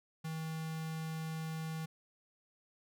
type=tone with notch filter; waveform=square; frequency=159.8 Hz; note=D#3; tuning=47 cents sharp; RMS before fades=-40 dBFS; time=0.24-1.86 s; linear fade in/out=10 ms; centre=420 Hz; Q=1.7; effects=none